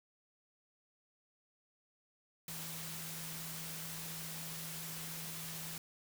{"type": "tone in noise", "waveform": "sine", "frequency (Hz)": 162.1, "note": "E3", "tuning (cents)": -29, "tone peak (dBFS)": -49, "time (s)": [2.48, 5.78], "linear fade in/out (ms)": 2, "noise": "white", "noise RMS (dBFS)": -45, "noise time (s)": [2.48, 5.78], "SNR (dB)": -7, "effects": []}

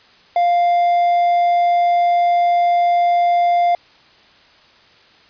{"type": "tone", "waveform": "triangle", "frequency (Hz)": 698.5, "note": "F5", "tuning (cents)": 0, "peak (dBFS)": -10, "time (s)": [0.36, 3.75], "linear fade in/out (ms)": 2, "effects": ["white hiss -49 dBFS RMS until 5.29 s", "resampled to 11025 Hz"]}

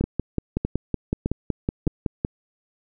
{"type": "two click trains", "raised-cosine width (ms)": 3, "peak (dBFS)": [-9, -10], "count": [13, 4], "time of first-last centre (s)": [[0.01, 2.249], [0.04, 1.869]], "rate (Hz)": [5.36, 1.64], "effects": []}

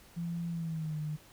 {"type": "tone with pitch glide", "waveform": "sine", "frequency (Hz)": [170, 152.33], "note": ["F3", "D#3"], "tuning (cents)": [-46, -36], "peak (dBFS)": -33, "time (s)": [0.16, 1.17], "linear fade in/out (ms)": 20, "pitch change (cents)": -190, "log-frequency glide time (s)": [0.5, 0.98], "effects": ["pink hiss -58 dBFS RMS until 1.32 s"]}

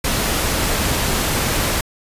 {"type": "noise", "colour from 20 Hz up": "pink", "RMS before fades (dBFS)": -19, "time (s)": [0.04, 1.81], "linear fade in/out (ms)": 5, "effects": ["resampled to 32000 Hz"]}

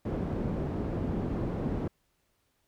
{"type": "low-pass noise", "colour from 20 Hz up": "white", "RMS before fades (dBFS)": -32, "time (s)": [0.05, 1.88], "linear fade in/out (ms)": 5, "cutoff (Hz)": 300, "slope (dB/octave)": 12, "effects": ["pink hiss -74 dBFS RMS until 2.67 s"]}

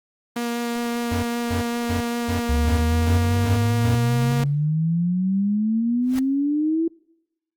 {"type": "tone with vibrato", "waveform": "sawtooth", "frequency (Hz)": 236.9, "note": "A#3", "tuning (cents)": 28, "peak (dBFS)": -19, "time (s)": [0.36, 4.44], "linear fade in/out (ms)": 5, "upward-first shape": "sine", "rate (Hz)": 5.1, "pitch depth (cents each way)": 8}
{"type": "tone bursts", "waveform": "square", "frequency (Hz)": 90.5, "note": "F#2", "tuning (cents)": -38, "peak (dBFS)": -24, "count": 8, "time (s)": [1.11, 3.96], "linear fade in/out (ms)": 10, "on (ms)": 120, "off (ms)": 270}
{"type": "exponential sweep", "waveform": "sine", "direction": "up", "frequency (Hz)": [70.2, 334.3], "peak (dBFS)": -18, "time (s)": [2.49, 6.88], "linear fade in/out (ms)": 5}
{"type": "noise with exponential growth", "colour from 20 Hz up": "pink", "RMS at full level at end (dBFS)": -30, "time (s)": [6.02, 6.19], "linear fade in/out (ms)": 1, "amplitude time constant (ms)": 36}
{"effects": ["noise-tail reverb RT60 0.9 s tail -26 dB re dry", "Opus 24 kbps"]}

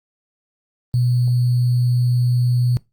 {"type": "tone with sample-and-hold", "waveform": "sine", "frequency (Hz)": 123, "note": "B2", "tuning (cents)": -7, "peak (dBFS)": -14, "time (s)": [0.94, 2.77], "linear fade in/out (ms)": 0, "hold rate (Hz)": 4410, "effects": ["noise-tail reverb RT60 0.2 s tail -21 dB re dry", "Opus 32 kbps"]}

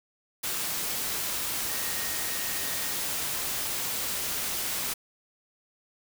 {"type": "tone in noise", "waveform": "sine", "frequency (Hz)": 1864.7, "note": "A#6", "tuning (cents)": 0, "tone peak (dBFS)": -42, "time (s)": [1.69, 2.93], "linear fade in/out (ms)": 10, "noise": "white", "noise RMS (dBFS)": -31, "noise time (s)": [0.43, 4.94], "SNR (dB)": -14, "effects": []}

